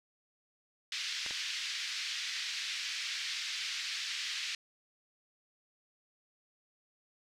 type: band-pass noise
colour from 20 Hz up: white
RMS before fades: -38 dBFS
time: 0.92-4.55 s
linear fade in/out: 2 ms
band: 1800 to 5100 Hz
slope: 24 dB/octave
type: clicks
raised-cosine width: 0.5 ms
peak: -30 dBFS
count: 2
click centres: 1.263 / 1.309 s
effects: none